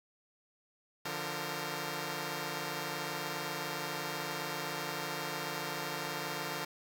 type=tone cluster; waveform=5% pulse; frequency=146.6 / 174.2 / 460.1 Hz; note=D3 / F3 / A#4; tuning=-3 / -4 / -23 cents; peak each=-29 dBFS; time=1.05-6.65 s; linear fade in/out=5 ms; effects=none